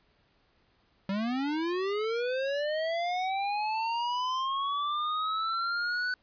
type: linear sweep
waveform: square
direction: up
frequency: 189.4 to 1500 Hz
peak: -29 dBFS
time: 1.09-6.14 s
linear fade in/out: 2 ms
effects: pink hiss -68 dBFS RMS until 6.22 s + resampled to 11025 Hz